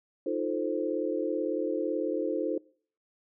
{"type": "chord", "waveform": "sine", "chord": "F dominant seventh", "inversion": "third", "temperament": "equal", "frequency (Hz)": [311.1, 349.2, 440, 523.3], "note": ["Eb4", "F4", "A4", "C5"], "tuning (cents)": [0, 0, 0, 0], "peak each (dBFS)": -33, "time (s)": [0.26, 2.58], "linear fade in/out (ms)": 5, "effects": ["noise-tail reverb RT60 0.5 s tail -23 dB re dry"]}